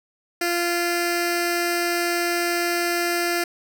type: tone with notch filter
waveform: 10% pulse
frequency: 346.1 Hz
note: F4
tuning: 16 cents flat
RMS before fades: -23 dBFS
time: 0.41-3.44 s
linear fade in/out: 5 ms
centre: 1000 Hz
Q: 1.5
effects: none